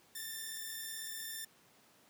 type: tone pair together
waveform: 5% pulse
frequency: 1760 / 1798 Hz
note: A6 / A6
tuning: 0 / +37 cents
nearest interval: unison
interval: 37 cents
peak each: -35 / -32 dBFS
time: 0.15-1.45 s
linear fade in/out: 5 ms
effects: pink hiss -65 dBFS RMS until 2.09 s + high-pass 150 Hz 12 dB/octave